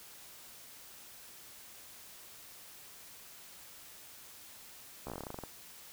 slowing click train, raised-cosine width 1 ms, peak -27 dBFS, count 14, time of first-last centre 5.07-5.437 s, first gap 14 ms, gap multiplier 1.11, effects white hiss -53 dBFS RMS until 5.92 s

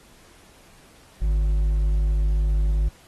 triangle tone with hard clipping, 51.4 Hz, G#1, 17 cents flat, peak -19 dBFS, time 1.21-2.89 s, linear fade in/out 10 ms, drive 7 dB, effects pink hiss -53 dBFS RMS until 3.07 s + AAC 32 kbps

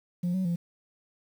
sine tone with pitch steps, 176.5 / 187.5 / 171.8 Hz, F3 / F#3 / F3, +19 / +23 / -28 cents, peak -23 dBFS, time 0.23-0.56 s, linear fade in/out 10 ms, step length 110 ms, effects tanh soft clip ceiling -24 dBFS + 9-bit

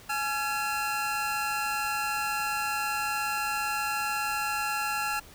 25% pulse tone pair together, 842 / 1365.1 Hz, G#5 / F6, +24 / -40 cents, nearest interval minor sixth, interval 836 cents, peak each -27 dBFS, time 0.09-5.2 s, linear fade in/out 10 ms, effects pink hiss -51 dBFS RMS until 5.34 s

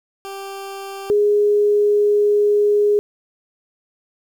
20% pulse / sine tone pair in turn, 392 / 414 Hz, G4 / G#4, 0 / -5 cents, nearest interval minor second, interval 95 cents, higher second, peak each -24 / -12 dBFS, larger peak second, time 0.25-1.1 / 1.1-2.99 s, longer second, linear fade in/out 0 ms, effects 8-bit

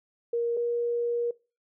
sine tone pair in turn, 470 / 474.6 Hz, A#4 / A#4, +14 / +31 cents, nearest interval unison, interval 17 cents, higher second, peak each -24 / -25 dBFS, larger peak first, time 0.33-0.57 / 0.57-1.31 s, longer second, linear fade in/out 5 ms, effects noise-tail reverb RT60 0.3 s tail -21 dB re dry

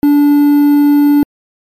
triangle tone with quantisation, 290 Hz, D4, 22 cents flat, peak -3 dBFS, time 0.03-1.23 s, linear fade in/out 0 ms, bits 5, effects MP3 64 kbps

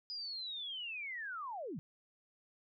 sine linear sweep, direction down, 4978 to 128 Hz, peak -40 dBFS, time 0.1-1.79 s, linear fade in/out 0 ms, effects none

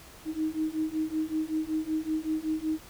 sine beating tone pair, 311.1 / 316.4 Hz, D#4 / D#4, 0 / +29 cents, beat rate 5.3 Hz, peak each -31 / -30 dBFS, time 0.25-2.8 s, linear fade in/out 50 ms, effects pink hiss -50 dBFS RMS until 2.89 s

